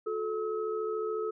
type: tone cluster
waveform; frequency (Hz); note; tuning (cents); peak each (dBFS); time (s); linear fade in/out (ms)
sine; 360.6 / 434.5 / 1284; F#4 / A4 / E6; -45 / -22 / -46; -38 / -31 / -39; 0.06-1.31; 10
effects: none